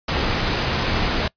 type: noise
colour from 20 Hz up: pink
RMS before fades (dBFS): -21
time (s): 0.08-1.28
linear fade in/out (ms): 5
effects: noise-tail reverb RT60 0.1 s tail -23 dB re dry + resampled to 11025 Hz